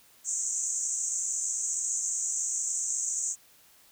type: band-pass noise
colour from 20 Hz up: pink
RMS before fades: -31 dBFS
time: 0.24-3.36 s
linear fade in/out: 50 ms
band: 6300 to 8000 Hz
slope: 96 dB/octave
effects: white hiss -59 dBFS RMS until 3.91 s